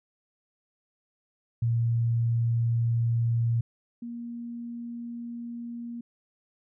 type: tone pair in turn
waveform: sine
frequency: 116.54 / 236.2 Hz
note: A#2 / A#3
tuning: 0 / +23 cents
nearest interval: octave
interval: 1223 cents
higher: second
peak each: -22 / -34 dBFS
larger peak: first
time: 1.62-3.61 / 4.02-6.01 s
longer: neither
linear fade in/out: 5 ms
effects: none